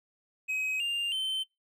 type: tone with pitch steps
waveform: triangle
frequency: 2536 / 2798 / 3086 Hz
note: D#7 / F7 / G7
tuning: +32 / +3 / -28 cents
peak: -27 dBFS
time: 0.48-1.44 s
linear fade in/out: 20 ms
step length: 320 ms
effects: noise-tail reverb RT60 0.2 s tail -24 dB re dry